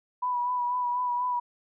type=tone with vibrato; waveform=sine; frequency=983 Hz; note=B5; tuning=8 cents flat; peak=-25 dBFS; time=0.22-1.4 s; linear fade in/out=10 ms; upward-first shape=sine; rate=4.1 Hz; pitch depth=28 cents each way; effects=none